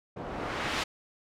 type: noise with low-pass filter sweep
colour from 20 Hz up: white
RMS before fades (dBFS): -34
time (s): 0.16-0.84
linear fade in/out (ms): 10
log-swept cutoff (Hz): 530 to 3700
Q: 0.7
effects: none